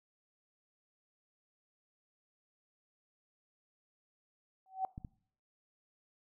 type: tone with exponential growth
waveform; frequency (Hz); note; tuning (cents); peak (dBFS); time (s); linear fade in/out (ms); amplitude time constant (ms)
sine; 760; F#5; +46; -28; 4.66-4.85; 1; 40
type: clicks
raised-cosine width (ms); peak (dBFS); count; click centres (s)
5; -31; 2; 4.979 / 5.048
effects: noise-tail reverb RT60 0.6 s tail -23 dB re dry